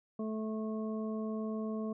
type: harmonic tone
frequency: 218.1 Hz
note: A3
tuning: 15 cents flat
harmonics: 1 / 2 / 3 / 5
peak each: -35 / -41 / -45 / -49 dBFS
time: 0.19-1.93 s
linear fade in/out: 5 ms
effects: none